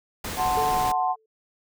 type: noise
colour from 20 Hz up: pink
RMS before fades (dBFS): -32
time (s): 0.24-0.92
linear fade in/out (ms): 5
type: chord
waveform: sine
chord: F# diminished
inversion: none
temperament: equal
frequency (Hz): 740 / 880 / 1046.5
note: F#5 / A5 / C6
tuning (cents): 0 / 0 / 0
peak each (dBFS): -23 / -28 / -27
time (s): 0.36-1.16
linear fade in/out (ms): 50
type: tone with exponential decay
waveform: sine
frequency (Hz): 440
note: A4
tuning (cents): 0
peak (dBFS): -25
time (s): 0.57-1.26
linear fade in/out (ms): 5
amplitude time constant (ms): 150
effects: none